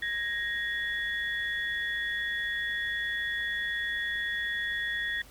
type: tone cluster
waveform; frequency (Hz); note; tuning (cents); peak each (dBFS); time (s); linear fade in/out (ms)
sine; 1659 / 1875 / 3418; G#6 / A#6 / G#7; -2 / +10 / +49; -38 / -30 / -38; 0.02-5.22; 5
effects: added 50 Hz sine -53 dBFS peak until 5.3 s + pink hiss -54 dBFS RMS until 5.3 s